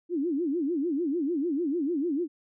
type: tone with vibrato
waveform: sine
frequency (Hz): 311.1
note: D#4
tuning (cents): 0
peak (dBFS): -25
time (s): 0.09-2.28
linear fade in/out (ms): 50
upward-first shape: sine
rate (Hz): 6.7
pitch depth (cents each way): 250
effects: none